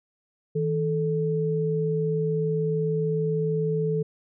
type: tone pair together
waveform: sine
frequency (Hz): 159.8 / 436.6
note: D#3 / A4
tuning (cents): +47 / -13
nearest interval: octave + perfect fourth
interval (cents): 1740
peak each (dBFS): -25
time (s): 0.55-4.03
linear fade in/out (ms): 10
effects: none